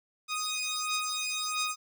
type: beating tone pair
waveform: 10% pulse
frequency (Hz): 1244.5 / 1246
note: D#6 / D#6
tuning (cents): 0 / +2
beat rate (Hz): 1.5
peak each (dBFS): -25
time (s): 0.28-1.76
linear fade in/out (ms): 50
effects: none